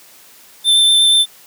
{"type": "tone with vibrato", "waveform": "square", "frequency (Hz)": 3553, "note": "A7", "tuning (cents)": 16, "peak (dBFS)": -9, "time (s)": [0.64, 1.26], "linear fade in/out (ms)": 50, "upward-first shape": "sine", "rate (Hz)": 8.3, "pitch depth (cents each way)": 10, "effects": ["white hiss -44 dBFS RMS until 1.46 s", "high-pass 150 Hz 12 dB/octave"]}